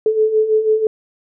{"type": "beating tone pair", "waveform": "sine", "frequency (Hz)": [430, 436.1], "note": ["A4", "A4"], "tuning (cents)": [-40, -15], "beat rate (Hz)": 6.1, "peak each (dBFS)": [-19, -13], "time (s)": [0.06, 0.87], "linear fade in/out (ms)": 2, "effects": []}